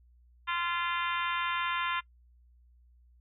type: harmonic tone with a mistuned harmonic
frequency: 345.3 Hz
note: F4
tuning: 20 cents flat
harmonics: 3 / 4 / 5 / 6 / 7 / 8 / 9 / 10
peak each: -33 / -35 / -37 / -39 / -40 / -41 / -42 / -43 dBFS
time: 0.47-2.01 s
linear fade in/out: 20 ms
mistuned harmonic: 10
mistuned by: +65 cents
effects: noise-tail reverb RT60 0.1 s tail -22 dB re dry + added 60 Hz sine -58 dBFS peak until 3.2 s